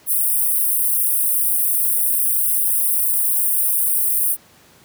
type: high-pass noise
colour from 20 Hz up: white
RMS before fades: -18 dBFS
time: 0.06-4.37 s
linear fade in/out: 50 ms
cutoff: 8800 Hz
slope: 96 dB/octave
effects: pink hiss -50 dBFS RMS until 4.84 s + high-pass 100 Hz 12 dB/octave